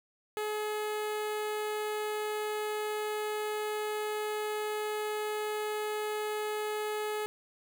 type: tone with notch filter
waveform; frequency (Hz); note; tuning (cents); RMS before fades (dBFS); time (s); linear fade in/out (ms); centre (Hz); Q
sawtooth; 424.6; G#4; +38; -34; 0.37-7.26; 0; 5400; 1.9
effects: none